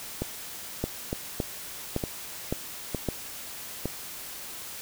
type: two click trains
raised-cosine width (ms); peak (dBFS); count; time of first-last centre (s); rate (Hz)
2; -13 / -15; 5 / 5; 0.84-3.087 / 0.22-3.856; 1.78 / 1.1
effects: white hiss -40 dBFS RMS until 4.81 s